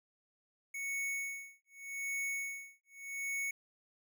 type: tone with tremolo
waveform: square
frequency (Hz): 2217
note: C#7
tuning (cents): 0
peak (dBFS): -35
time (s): 0.74-3.51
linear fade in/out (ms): 5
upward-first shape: sine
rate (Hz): 0.84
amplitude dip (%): 100
effects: none